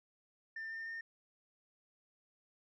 sine tone with pitch steps, 1793 / 1807.6 / 1822.2 Hz, A6 / A6 / A#6, +32 / +46 / -40 cents, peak -39 dBFS, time 0.56-1.01 s, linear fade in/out 5 ms, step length 150 ms, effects tanh soft clip ceiling -39 dBFS

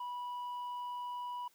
triangle tone with tanh clipping, 980 Hz, B5, 14 cents flat, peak -39 dBFS, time 0-1.48 s, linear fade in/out 5 ms, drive 8 dB, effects white hiss -69 dBFS RMS until 1.54 s

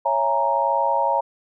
sine chord, A# half-diminished seventh, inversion first, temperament equal with one note detuned, 554.4 / 666.1 / 830.6 / 932.3 Hz, C#5 / E5 / G#5 / A#5, 0 / +18 / 0 / 0 cents, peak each -24 / -26 / -25 / -20 dBFS, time 0.05-1.21 s, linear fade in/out 10 ms, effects none

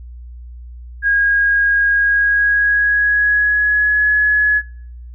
sine tone with pitch glide, 1636 to 1693.7 Hz, G#6 to G#6, -26 to +34 cents, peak -11 dBFS, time 1.02-4.62 s, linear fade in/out 50 ms, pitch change +60 cents, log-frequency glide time 1.91-4.09 s, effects noise-tail reverb RT60 0.7 s tail -25 dB re dry + added 60 Hz sine -31 dBFS peak until 5.14 s

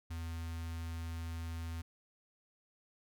square tone with notch filter, 82.41 Hz, E2, in tune, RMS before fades -41 dBFS, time 0.1-1.82 s, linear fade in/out 10 ms, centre 490 Hz, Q 0.8, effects none

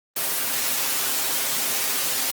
white noise with comb filter, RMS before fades -24 dBFS, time 0.16-2.31 s, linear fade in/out 5 ms, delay 7.5 ms, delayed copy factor +0.85, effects high-pass 200 Hz 12 dB/octave + Opus 24 kbps

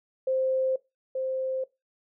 sine tone pair in turn, 523.3 / 523.3 Hz, C5 / C5, 0 / 0 cents, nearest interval unison, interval 0 cents, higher neither, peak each -23 / -27 dBFS, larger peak first, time 0.27-0.76 / 1.15-1.64 s, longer neither, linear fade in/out 5 ms, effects noise-tail reverb RT60 0.2 s tail -19 dB re dry

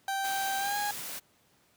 30% pulse tone with pitch glide, 781 to 824.1 Hz, G5 to G#5, -7 to -14 cents, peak -27 dBFS, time 0.08-0.91 s, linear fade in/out 2 ms, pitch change +93 cents, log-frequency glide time 0.58-0.77 s
white noise, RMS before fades -39 dBFS, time 0.23-1.2 s, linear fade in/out 20 ms
effects pink hiss -66 dBFS RMS until 1.76 s + high-pass 100 Hz 12 dB/octave

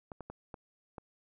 clicks, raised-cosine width 1 ms, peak -29 dBFS, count 5, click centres 0.118 / 0.207 / 0.3 / 0.542 / 0.982 s, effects none

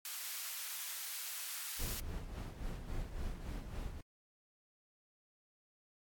white high-pass noise, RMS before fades -43 dBFS, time 0.05-2 s, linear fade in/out 2 ms, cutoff 1200 Hz, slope 12 dB/octave
brown noise with tremolo, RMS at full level -40 dBFS, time 1.79-4.01 s, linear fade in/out 5 ms, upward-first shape sine, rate 3.6 Hz, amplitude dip 55%
effects AAC 64 kbps

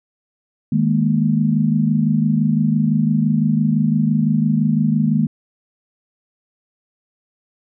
sine chord, D# suspended fourth, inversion none, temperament just, 155.56 / 207.4 / 233.3 Hz, D#3 / G#3 / A#3, 0 / -2 / +2 cents, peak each -18 dBFS, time 0.72-5.27 s, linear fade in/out 5 ms, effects none

